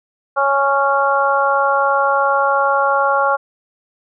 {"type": "harmonic tone", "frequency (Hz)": 277.2, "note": "C#4", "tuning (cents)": 0, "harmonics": [2, 3, 4, 5], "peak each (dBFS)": [-18, -18, -18, -18], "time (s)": [0.36, 3.37], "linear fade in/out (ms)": 20, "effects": []}